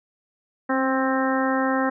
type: harmonic tone with a mistuned harmonic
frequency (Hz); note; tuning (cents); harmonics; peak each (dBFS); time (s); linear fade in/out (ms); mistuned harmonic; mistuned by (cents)
263.3; C4; +11; 1 / 2 / 3 / 4 / 5 / 6 / 7; -23 / -26 / -28 / -29 / -30 / -31 / -31; 0.69-1.9; 10; 1; +18
effects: none